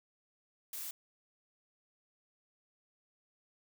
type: noise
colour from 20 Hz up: blue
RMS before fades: -42 dBFS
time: 0.73-0.91 s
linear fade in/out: 2 ms
effects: none

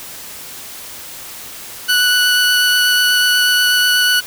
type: tone with vibrato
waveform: 20% pulse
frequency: 1480 Hz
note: F#6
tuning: in tune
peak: -6 dBFS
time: 1.88-4.21 s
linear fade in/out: 20 ms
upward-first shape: sine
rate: 8.2 Hz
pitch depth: 8 cents each way
effects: white hiss -32 dBFS RMS until 4.26 s

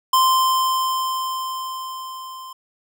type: tone with level ramp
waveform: square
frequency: 1041 Hz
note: C6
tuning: 9 cents flat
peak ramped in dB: -13 to -35 dBFS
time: 0.13-2.53 s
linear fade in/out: 5 ms
effects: none

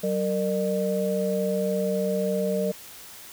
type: tone cluster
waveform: sine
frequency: 189.4 / 459.7 / 603 Hz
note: F#3 / A#4 / D5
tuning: +41 / -24 / +46 cents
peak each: -27 dBFS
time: 0.03-2.72 s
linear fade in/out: 10 ms
effects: white hiss -44 dBFS RMS until 3.32 s

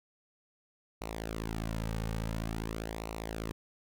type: tone with flanger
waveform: sawtooth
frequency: 55 Hz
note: A1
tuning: in tune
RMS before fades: -37 dBFS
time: 1.01-3.52 s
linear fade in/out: 5 ms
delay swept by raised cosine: 0.6 to 3 ms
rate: 0.48 Hz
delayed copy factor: -0.7
effects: none

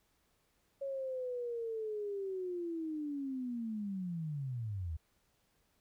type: linear sweep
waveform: sine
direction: down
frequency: 554.4 to 74.7 Hz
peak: -36 dBFS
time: 0.81-4.97 s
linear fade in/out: 10 ms
effects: pink hiss -75 dBFS RMS until 5.8 s

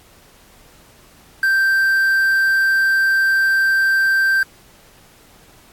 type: tone with quantisation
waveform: triangle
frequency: 1568 Hz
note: G6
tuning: in tune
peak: -11 dBFS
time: 1.43-4.43 s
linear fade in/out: 2 ms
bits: 6
effects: pink hiss -49 dBFS RMS until 5.72 s + AAC 64 kbps

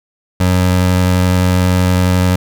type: tone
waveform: 25% pulse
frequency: 91.2 Hz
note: F#2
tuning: 24 cents flat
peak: -6 dBFS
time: 0.4-2.36 s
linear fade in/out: 5 ms
effects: none

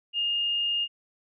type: tone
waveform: sine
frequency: 2832 Hz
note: F7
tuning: 23 cents sharp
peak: -24 dBFS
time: 0.13-0.88 s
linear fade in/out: 50 ms
effects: none

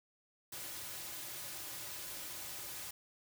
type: noise with comb filter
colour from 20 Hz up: white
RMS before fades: -45 dBFS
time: 0.52-2.91 s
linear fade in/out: 5 ms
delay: 4.4 ms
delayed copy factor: -0.6
effects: none

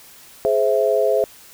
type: chord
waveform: sine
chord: Ab augmented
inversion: none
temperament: equal with one note detuned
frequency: 420.9 / 523.3 / 659.3 Hz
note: Ab4 / C5 / E5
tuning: +23 / 0 / 0 cents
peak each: -19 dBFS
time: 0.45-1.24 s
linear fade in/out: 0 ms
effects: white hiss -45 dBFS RMS until 1.53 s

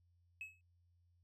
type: tone with exponential decay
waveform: triangle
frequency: 2578 Hz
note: E7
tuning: 39 cents flat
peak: -38 dBFS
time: 0.41-0.61 s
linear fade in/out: 1 ms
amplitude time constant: 43 ms
effects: tanh soft clip ceiling -39 dBFS + added 87 Hz sine -70 dBFS peak until 1.23 s

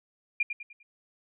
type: tone with echo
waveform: sine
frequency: 2402 Hz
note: D7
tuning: 38 cents sharp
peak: -22 dBFS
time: 0.4-0.43 s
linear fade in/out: 5 ms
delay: 100 ms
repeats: 4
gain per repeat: -8 dB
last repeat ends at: 0.83 s
effects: none

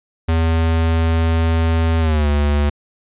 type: tone with pitch glide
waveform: square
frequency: 81.8 to 72.88 Hz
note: E2 to D2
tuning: -13 to -13 cents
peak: -14 dBFS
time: 0.28-2.7 s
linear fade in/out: 10 ms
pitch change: -200 cents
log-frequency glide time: 2-2.28 s
effects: resampled to 8000 Hz

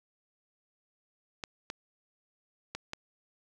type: clicks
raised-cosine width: 0.2 ms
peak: -19 dBFS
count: 4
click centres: 1.438 / 1.701 / 2.75 / 2.934 s
effects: 10-bit

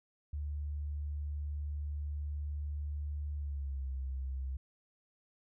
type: tone with pitch glide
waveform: sine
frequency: 73.42 to 66.17 Hz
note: D2 to C2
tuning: 0 to +20 cents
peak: -35 dBFS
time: 0.33-4.57 s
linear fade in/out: 5 ms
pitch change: -180 cents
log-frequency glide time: 3.36-3.88 s
effects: none

